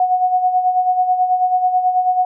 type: tone with tremolo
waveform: sine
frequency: 734 Hz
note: F#5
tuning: 14 cents flat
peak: -10 dBFS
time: 0-2.25 s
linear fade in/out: 2 ms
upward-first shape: sine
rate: 9.2 Hz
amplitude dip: 60%
effects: none